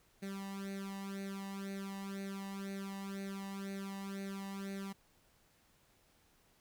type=tone with flanger; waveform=sawtooth; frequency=196 Hz; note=G3; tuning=in tune; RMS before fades=-43 dBFS; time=0.22-4.93 s; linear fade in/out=10 ms; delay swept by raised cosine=0.47 to 1.06 ms; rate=2 Hz; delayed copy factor=+0.85; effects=pink hiss -70 dBFS RMS until 6.6 s